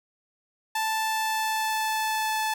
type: tone with pitch glide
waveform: sawtooth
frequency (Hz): 880 to 870.9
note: A5 to A5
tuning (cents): 0 to -18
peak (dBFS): -21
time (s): 0.75-2.54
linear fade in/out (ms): 5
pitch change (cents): -18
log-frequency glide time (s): 0.96-2.39
effects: none